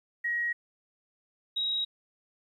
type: tone pair in turn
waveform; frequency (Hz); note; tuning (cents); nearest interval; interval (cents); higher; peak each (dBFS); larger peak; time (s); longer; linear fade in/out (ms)
sine; 1896 / 3816; A#6 / A#7; +29 / +40; octave; 1211; second; -27; neither; 0.24-0.53 / 1.56-1.85; neither; 10
effects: 11-bit